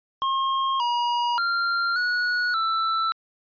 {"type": "tone with pitch steps", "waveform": "square", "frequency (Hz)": [1073, 957, 1386, 1461, 1327], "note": ["C6", "A#5", "F6", "F#6", "E6"], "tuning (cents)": [43, 45, -14, -22, 11], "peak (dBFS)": -22, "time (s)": [0.22, 3.12], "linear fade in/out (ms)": 0, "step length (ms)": 580, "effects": ["resampled to 11025 Hz"]}